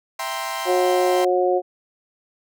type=chord; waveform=sawtooth; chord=C dominant seventh; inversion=first; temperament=equal; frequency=659.3 / 784 / 932.3 / 1046.5 Hz; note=E5 / G5 / Bb5 / C6; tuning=0 / 0 / 0 / 0 cents; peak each=-28 / -27 / -30 / -25 dBFS; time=0.19-1.25 s; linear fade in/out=5 ms
type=harmonic tone; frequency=181.3 Hz; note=F#3; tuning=35 cents flat; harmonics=2 / 3 / 4; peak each=-19 / -21 / -22 dBFS; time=0.65-1.62 s; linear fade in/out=50 ms
effects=none